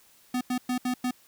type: tone bursts at uneven times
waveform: square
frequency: 250 Hz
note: B3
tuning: 21 cents sharp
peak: -26 dBFS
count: 5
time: 0.34-0.41 / 0.5-0.58 / 0.69-0.78 / 0.85-0.94 / 1.04-1.11 s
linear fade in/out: 5 ms
effects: white hiss -59 dBFS RMS until 1.27 s